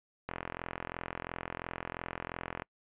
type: click train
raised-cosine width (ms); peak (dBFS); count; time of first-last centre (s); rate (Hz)
0.5; -21; 101; 0.29-2.621; 42.9
effects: noise-tail reverb RT60 0.1 s tail -26 dB re dry + resampled to 8000 Hz